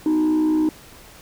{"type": "tone with frequency modulation", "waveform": "sine", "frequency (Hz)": 311.1, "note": "D#4", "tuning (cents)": 0, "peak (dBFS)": -13, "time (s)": [0.06, 0.69], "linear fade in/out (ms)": 2, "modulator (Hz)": 61.6, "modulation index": 0.35, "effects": ["tanh soft clip ceiling -15 dBFS", "pink hiss -45 dBFS RMS until 1.21 s"]}